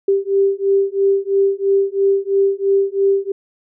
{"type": "beating tone pair", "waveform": "sine", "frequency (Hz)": [392, 395], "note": ["G4", "G4"], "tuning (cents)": [0, 13], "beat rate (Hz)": 3, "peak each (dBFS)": -16, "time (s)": [0.08, 3.32], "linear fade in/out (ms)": 5, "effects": []}